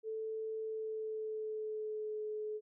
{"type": "tone with pitch glide", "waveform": "sine", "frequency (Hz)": [440, 427.2], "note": ["A4", "G#4"], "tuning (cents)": [0, 49], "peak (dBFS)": -37, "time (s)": [0.03, 2.61], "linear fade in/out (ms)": 50, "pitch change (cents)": -51, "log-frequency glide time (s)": [0.61, 2.22], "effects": []}